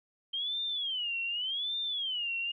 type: tone with vibrato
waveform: sine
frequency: 3136 Hz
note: G7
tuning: in tune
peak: -31 dBFS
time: 0.33-2.52 s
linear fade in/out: 10 ms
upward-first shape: sine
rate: 0.86 Hz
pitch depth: 240 cents each way
effects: none